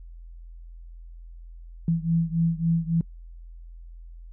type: beating tone pair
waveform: sine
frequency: 164.81 / 168.41 Hz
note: E3 / E3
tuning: 0 / +37 cents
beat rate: 3.6 Hz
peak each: -23 / -25 dBFS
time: 1.88-3.01 s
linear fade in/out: 2 ms
effects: noise-tail reverb RT60 0.1 s tail -26 dB re dry + added 42 Hz sine -40 dBFS peak until 4.32 s